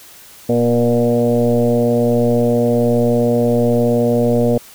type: tone with frequency modulation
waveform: sine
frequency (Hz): 357.7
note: F4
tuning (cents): +41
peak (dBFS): -11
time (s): 0.49-4.58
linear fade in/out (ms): 5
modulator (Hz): 119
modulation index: 2.1
effects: white hiss -41 dBFS RMS until 4.74 s